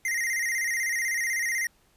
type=tone with vibrato; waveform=square; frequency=1975.5 Hz; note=B6; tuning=in tune; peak=-26 dBFS; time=0.05-1.67 s; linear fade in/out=2 ms; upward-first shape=square; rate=16 Hz; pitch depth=87 cents each way; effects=pink hiss -64 dBFS RMS until 1.96 s + resampled to 32000 Hz